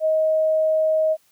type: tone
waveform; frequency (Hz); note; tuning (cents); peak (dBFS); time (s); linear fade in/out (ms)
sine; 630; D#5; +21; -16; 0-1.17; 50
effects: white hiss -61 dBFS RMS until 1.31 s + high-pass 100 Hz 12 dB/octave